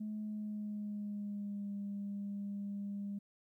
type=tone with pitch glide; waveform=sine; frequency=213 to 201.4 Hz; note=G#3 to G3; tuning=+44 to +47 cents; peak=-37 dBFS; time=0-3.19 s; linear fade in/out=10 ms; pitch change=-97 cents; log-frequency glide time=0.2-1.74 s; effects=tanh soft clip ceiling -34 dBFS + 13-bit